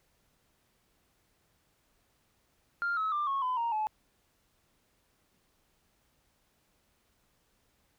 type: tone with pitch steps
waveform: sine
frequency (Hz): 1396.9 / 1288.4 / 1188.3 / 1096 / 1010.8 / 932.3 / 859.9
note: F6 / E6 / D6 / C#6 / B5 / A#5 / A5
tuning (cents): 0 / -40 / +20 / -20 / +40 / 0 / -40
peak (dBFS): -27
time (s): 2.82-3.87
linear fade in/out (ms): 0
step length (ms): 150
effects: tanh soft clip ceiling -25 dBFS + pink hiss -72 dBFS RMS until 7.98 s